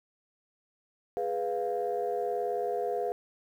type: chord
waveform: sine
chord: F diminished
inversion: first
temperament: equal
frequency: 415.3 / 493.9 / 698.5 Hz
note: Ab4 / Cb5 / F5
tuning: 0 / 0 / 0 cents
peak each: -32 dBFS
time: 1.17-3.12 s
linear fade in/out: 0 ms
effects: tanh soft clip ceiling -21 dBFS + 10-bit